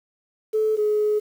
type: tone pair in turn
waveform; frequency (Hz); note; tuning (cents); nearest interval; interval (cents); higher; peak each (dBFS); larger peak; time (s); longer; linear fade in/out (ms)
sine; 433.9 / 422.8; A4 / G#4; -24 / +31; unison; 45; first; -17; neither; 0.53-0.77 / 0.77-1.2; second; 20
effects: tanh soft clip ceiling -13 dBFS + 8-bit